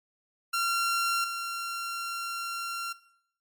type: tone with level steps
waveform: sawtooth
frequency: 1373 Hz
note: F6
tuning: 30 cents flat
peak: -22 / -29 dBFS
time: 0.53-2.93 s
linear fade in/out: 10 ms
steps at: 1.24 s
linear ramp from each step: 2 ms
effects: noise-tail reverb RT60 0.7 s tail -18 dB re dry + MP3 64 kbps